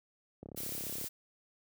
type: click train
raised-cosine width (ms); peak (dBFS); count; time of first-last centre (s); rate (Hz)
2; -32; 22; 0.43-1.042; 34.3
type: noise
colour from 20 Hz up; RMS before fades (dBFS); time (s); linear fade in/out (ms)
blue; -40; 0.56-1.09; 20
effects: high-pass 80 Hz 12 dB/octave